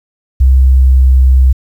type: tone with pitch glide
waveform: sine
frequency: 65.41 to 64.92 Hz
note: C2 to C2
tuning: 0 to -13 cents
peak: -3 dBFS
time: 0.4-1.53 s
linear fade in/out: 10 ms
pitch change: -13 cents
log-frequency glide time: 0.51-1.14 s
effects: 7-bit